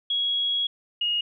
sine tone pair in turn, 3322 / 2868 Hz, G#7 / F7, 0 / +45 cents, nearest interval minor third, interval 255 cents, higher first, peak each -22 dBFS, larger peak neither, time 0.1-0.67 / 1.01-1.21 s, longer first, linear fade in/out 5 ms, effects none

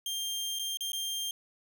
sawtooth tone with dropouts, 3189 Hz, G7, 29 cents sharp, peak -29 dBFS, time 0.06-1.31 s, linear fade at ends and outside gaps 2 ms, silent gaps 0.589-0.594 / 0.772-0.807 / 0.92-0.931 s, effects none

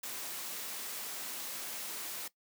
white noise, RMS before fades -41 dBFS, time 0.03-2.28 s, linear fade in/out 5 ms, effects noise-tail reverb RT60 0.1 s tail -18 dB re dry + high-pass 200 Hz 12 dB/octave

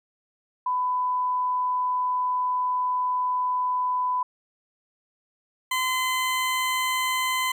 sine / 20% pulse tone pair in turn, 1000 / 1025.7 Hz, B5 / C6, +21 / -35 cents, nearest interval unison, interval 44 cents, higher second, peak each -22 / -18 dBFS, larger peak second, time 0.66-4.23 / 5.71-7.52 s, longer first, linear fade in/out 5 ms, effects none

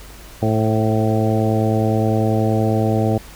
harmonic tone with a mistuned harmonic, 109.9 Hz, A2, 2 cents flat, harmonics 1 / 2 / 3 / 4 / 5 / 6 / 7, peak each -18 / -21 / -23 / -24 / -25 / -26 / -26 dBFS, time 0.42-3.18 s, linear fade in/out 5 ms, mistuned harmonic 5, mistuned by -29 cents, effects added 50 Hz sine -41 dBFS peak until 3.35 s + pink hiss -41 dBFS RMS until 3.35 s

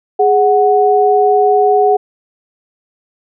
sine tone pair together, 415.1 / 740 Hz, G#4 / F#5, -1 / 0 cents, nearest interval minor seventh, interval 1001 cents, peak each -10 dBFS, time 0.19-1.97 s, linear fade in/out 10 ms, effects none

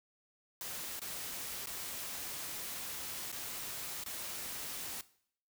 white noise with dropouts, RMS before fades -42 dBFS, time 0.61-5.01 s, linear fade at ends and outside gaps 1 ms, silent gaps 0.994-1.017 / 1.659-1.671 / 3.317-3.326 / 4.037-4.061 s, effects noise-tail reverb RT60 0.6 s tail -18 dB re dry

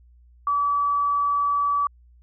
sine tone, 1148 Hz, D6, 40 cents flat, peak -19 dBFS, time 0.47-1.87 s, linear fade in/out 2 ms, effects added 60 Hz sine -50 dBFS peak until 2.22 s

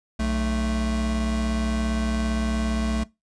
square tone pair together, 61.58 / 220 Hz, B1 / A3, -4 / 0 cents, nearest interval octave + minor seventh, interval 2204 cents, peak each -26 dBFS, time 0.19-3.04 s, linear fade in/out 10 ms, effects noise-tail reverb RT60 0.2 s tail -20 dB re dry + resampled to 22050 Hz

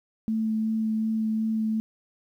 sine tone with vibrato, 220 Hz, A3, in tune, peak -23 dBFS, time 0.28-1.8 s, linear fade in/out 0 ms, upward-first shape sine, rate 2.7 Hz, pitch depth 10 cents each way, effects 10-bit

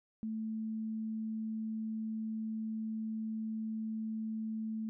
sine tone, 220 Hz, A3, in tune, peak -35 dBFS, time 0.23-4.89 s, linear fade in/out 0 ms, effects none

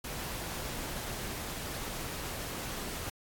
pink noise, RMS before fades -39 dBFS, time 0.04-3.1 s, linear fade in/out 5 ms, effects AAC 64 kbps

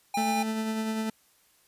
square tone, 807 Hz, G#5, 50 cents flat, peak -27 dBFS, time 0.14-0.43 s, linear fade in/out 5 ms
40% pulse tone with tremolo, 220 Hz, A3, in tune, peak -26 dBFS, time 0.17-1.1 s, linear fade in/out 5 ms, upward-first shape sine, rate 10 Hz, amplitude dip 30%
effects white hiss -64 dBFS RMS until 1.67 s + resampled to 32000 Hz

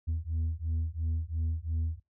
sine beating tone pair, 79.5 / 82.4 Hz, D#2 / E2, +38 / 0 cents, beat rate 2.9 Hz, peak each -30 dBFS, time 0.07-2 s, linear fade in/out 20 ms, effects noise-tail reverb RT60 0.2 s tail -22 dB re dry + tanh soft clip ceiling -26 dBFS

